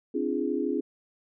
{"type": "chord", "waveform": "sine", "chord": "D half-diminished seventh", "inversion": "third", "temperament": "equal with one note detuned", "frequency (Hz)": [261.6, 293.7, 341.1, 415.3], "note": ["C4", "D4", "F4", "Ab4"], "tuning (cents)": [0, 0, -41, 0], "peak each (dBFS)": -31, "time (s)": [0.14, 0.81], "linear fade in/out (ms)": 10, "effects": []}